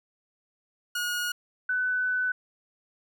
sawtooth / sine tone pair in turn, 1443 / 1500.9 Hz, F#6 / F#6, -44 / +24 cents, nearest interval minor second, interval 68 cents, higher second, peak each -24 / -24 dBFS, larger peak neither, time 0.95-1.32 / 1.69-2.32 s, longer second, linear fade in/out 5 ms, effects none

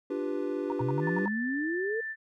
triangle chord, G dominant seventh, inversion second, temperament equal, 293.7 / 349.2 / 392 / 493.9 Hz, D4 / F4 / G4 / B4, 0 / 0 / 0 / 0 cents, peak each -32 / -34 / -32 / -35 dBFS, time 0.1-1.26 s, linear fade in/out 5 ms
sine tone bursts, 930 Hz, A#5, 4 cents flat, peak -31 dBFS, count 7, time 0.7-1.279 s, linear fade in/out 0 ms, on 21 ms, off 72 ms
sine exponential sweep, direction up, 120 to 466.2 Hz, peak -29 dBFS, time 0.8-2.01 s, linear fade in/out 10 ms
sine tone with pitch glide, 1754 to 1769.3 Hz, A6 to A6, -6 to +9 cents, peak -33 dBFS, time 1.01-2.16 s, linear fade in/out 50 ms, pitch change +15 cents, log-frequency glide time 1.17-1.56 s
effects none

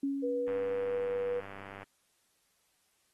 sine tone with exponential decay, 277.2 Hz, C#4, in tune, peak -28 dBFS, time 0.03-1.41 s, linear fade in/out 5 ms, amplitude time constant 300 ms
sine tone, 487.3 Hz, B4, 23 cents flat, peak -30 dBFS, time 0.22-1.41 s, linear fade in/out 20 ms
click train, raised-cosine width 0.5 ms, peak -31 dBFS, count 134, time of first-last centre 0.48-1.83 s, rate 98.5 Hz
effects white hiss -73 dBFS RMS until 3.13 s + AAC 32 kbps

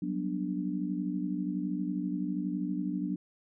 sine chord, G major seventh, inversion third, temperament just, 183.75 / 196 / 245 / 294 Hz, F#3 / G3 / B3 / D4, -12 / 0 / -14 / +2 cents, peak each -34 / -40 / -37 / -34 dBFS, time 0.02-3.16 s, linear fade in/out 5 ms, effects none

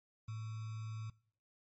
sine tone with sample-and-hold, 110 Hz, A2, in tune, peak -40 dBFS, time 0.28-1.1 s, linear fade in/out 5 ms, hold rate 1225 Hz, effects noise-tail reverb RT60 0.6 s tail -24 dB re dry + MP3 32 kbps

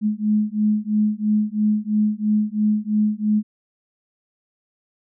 sine beating tone pair, 210.5 / 213.5 Hz, G#3 / G#3, +24 / +48 cents, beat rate 3 Hz, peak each -20 dBFS, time 0.01-3.43 s, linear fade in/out 50 ms, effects none

